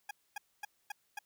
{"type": "tone bursts", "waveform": "20% pulse", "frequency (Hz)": 825, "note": "G#5", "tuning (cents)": -12, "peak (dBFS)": -33, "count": 5, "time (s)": [0.09, 1.19], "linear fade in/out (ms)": 5, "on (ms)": 20, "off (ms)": 250, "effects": ["white hiss -75 dBFS RMS until 1.25 s"]}